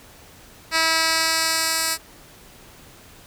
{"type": "tone with band-pass filter sweep", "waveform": "10% pulse", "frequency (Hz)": 323.9, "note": "E4", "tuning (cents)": -30, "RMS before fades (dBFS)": -21, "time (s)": [0.71, 1.98], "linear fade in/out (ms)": 50, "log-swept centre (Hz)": [3800, 8800], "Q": 0.83, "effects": ["pink hiss -47 dBFS RMS until 3.26 s"]}